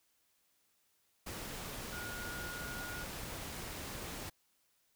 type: tone in noise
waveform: sine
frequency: 1435 Hz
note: F6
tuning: 47 cents sharp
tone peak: -44 dBFS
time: 1.92-3.04 s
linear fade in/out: 10 ms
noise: pink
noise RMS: -44 dBFS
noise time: 1.26-4.3 s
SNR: -3 dB
effects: white hiss -75 dBFS RMS until 4.95 s